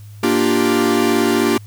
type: chord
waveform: 45% pulse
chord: G minor seventh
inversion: first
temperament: equal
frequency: 233.1 / 293.7 / 349.2 / 392 Hz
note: Bb3 / D4 / F4 / G4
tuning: 0 / 0 / 0 / 0 cents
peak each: -19 dBFS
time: 0.23-1.58 s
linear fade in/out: 5 ms
effects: added 104 Hz sine -34 dBFS peak until 1.66 s + white hiss -51 dBFS RMS until 1.66 s